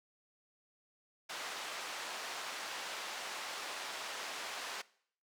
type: band-pass noise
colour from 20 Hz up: pink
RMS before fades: -43 dBFS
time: 1.29-4.82 s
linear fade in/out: 10 ms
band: 740 to 6300 Hz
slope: 12 dB/octave
effects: noise-tail reverb RT60 0.6 s tail -21 dB re dry